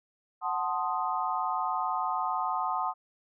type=chord; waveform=sine; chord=F# diminished seventh; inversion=none; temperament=equal; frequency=740 / 880 / 1046.5 / 1244.5 Hz; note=F#5 / A5 / C6 / Eb6; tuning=0 / 0 / 0 / 0 cents; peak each=-33 dBFS; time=0.41-2.94 s; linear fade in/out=50 ms; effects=none